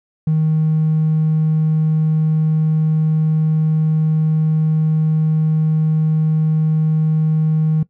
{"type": "tone", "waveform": "triangle", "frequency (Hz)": 156.7, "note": "D#3", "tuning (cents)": 13, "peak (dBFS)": -9, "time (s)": [0.27, 7.83], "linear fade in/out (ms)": 5, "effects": ["noise-tail reverb RT60 0.1 s tail -21 dB re dry", "tanh soft clip ceiling -9 dBFS"]}